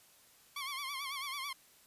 15% pulse tone with vibrato, 1102 Hz, C#6, 11 cents flat, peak -32 dBFS, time 0.56-1.53 s, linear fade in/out 5 ms, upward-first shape sine, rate 9.1 Hz, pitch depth 92 cents each way, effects white hiss -63 dBFS RMS until 1.86 s + resampled to 32000 Hz

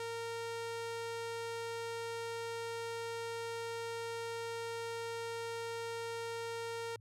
sawtooth tone with low-pass filter, 461.5 Hz, A#4, 17 cents flat, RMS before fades -41 dBFS, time 0-6.96 s, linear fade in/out 2 ms, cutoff 9600 Hz, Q 0.69, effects added 108 Hz sine -56 dBFS peak until 7 s

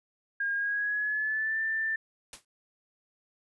sine tone with pitch glide, 1621 to 1778 Hz, G#6 to A6, -42 to +18 cents, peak -27 dBFS, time 0.4-1.96 s, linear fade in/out 5 ms, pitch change +160 cents, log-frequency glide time 0.55-1.59 s
white noise with exponential decay, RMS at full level -38 dBFS, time 2.33-2.45 s, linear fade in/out 2 ms, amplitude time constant 25 ms
effects resampled to 24000 Hz

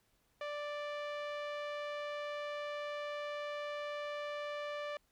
sawtooth tone with low-pass filter, 587.3 Hz, D5, in tune, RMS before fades -41 dBFS, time 0.41-4.97 s, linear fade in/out 2 ms, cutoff 2900 Hz, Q 1, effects pink hiss -75 dBFS RMS until 5.11 s

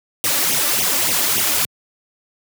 white noise with flanger, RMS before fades -18 dBFS, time 0.24-1.65 s, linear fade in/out 0 ms, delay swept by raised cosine 0.32 to 3.52 ms, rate 3.5 Hz, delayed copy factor +0.95, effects high-pass 100 Hz 12 dB/octave

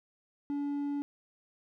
sine tone with hard clipping, 286.1 Hz, D4, 45 cents flat, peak -32 dBFS, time 0.5-1.02 s, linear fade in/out 0 ms, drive 3 dB, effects none

